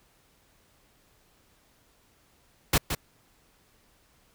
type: noise with echo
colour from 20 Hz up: pink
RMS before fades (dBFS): -21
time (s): 2.73-2.78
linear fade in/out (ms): 5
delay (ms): 170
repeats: 1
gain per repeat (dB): -8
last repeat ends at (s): 2.95
effects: pink hiss -64 dBFS RMS until 4.34 s